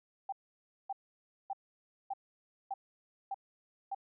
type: tone bursts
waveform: sine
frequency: 784 Hz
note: G5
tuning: in tune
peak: -34 dBFS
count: 7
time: 0.29-3.948 s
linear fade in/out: 5 ms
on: 34 ms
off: 570 ms
effects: none